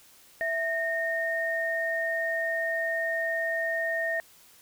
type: tone pair together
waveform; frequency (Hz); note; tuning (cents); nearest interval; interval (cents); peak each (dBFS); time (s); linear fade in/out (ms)
sine; 659.3 / 1841.2; E5 / A#6; 0 / -22; octave + tritone; 1778; -30 / -28; 0.41-4.2; 0
effects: white hiss -56 dBFS RMS until 4.61 s